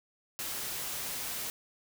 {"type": "noise", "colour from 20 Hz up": "white", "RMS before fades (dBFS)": -37, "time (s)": [0.39, 1.5], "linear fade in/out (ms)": 0, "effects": []}